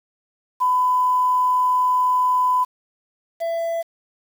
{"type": "tone pair in turn", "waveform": ["sine", "triangle"], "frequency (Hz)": [1003, 668.2], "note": ["B5", "E5"], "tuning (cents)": [26, 23], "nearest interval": "perfect fifth", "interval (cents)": 703, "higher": "first", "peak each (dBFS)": [-15, -19], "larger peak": "first", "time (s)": [[0.6, 2.65], [3.4, 3.83]], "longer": "first", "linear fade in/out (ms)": 20, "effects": ["7-bit"]}